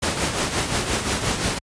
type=noise with tremolo; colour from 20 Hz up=pink; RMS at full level=-20 dBFS; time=0.02-1.59 s; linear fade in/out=10 ms; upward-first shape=triangle; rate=5.7 Hz; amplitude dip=60%; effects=high-pass 60 Hz 12 dB/octave + resampled to 22050 Hz